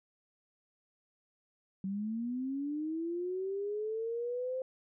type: linear sweep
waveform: sine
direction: up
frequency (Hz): 188.5 to 523.3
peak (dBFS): -33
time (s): 1.84-4.62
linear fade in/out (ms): 2
effects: none